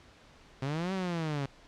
sawtooth linear two-way sweep, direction up then down, 129 to 193.8 to 134.8 Hz, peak -27 dBFS, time 0.62-1.46 s, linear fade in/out 5 ms, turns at 0.93 s, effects pink hiss -57 dBFS RMS until 1.67 s + low-pass 5000 Hz 12 dB/octave

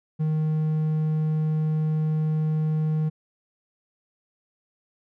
triangle tone, 155.56 Hz, D#3, in tune, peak -19 dBFS, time 0.19-3.1 s, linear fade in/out 20 ms, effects none

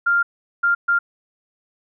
sine tone bursts at uneven times, 1396.9 Hz, F6, in tune, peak -14 dBFS, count 3, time 0.06-0.23 / 0.63-0.75 / 0.88-0.99 s, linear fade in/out 10 ms, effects none

